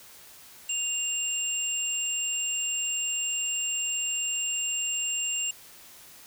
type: tone pair together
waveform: sine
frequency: 2794 / 7487 Hz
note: F7 / A#8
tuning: 0 / +7 cents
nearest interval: octave + perfect fourth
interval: 1707 cents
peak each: -30 / -29 dBFS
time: 0.69-5.51 s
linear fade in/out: 5 ms
effects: white hiss -50 dBFS RMS until 6.26 s